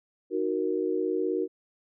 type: chord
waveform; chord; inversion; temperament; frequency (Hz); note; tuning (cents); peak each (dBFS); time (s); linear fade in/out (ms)
sine; D# minor; none; equal; 311.1 / 370 / 466.2; D#4 / F#4 / A#4; 0 / 0 / 0; -31 / -28 / -30; 0.3-1.48; 50
effects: none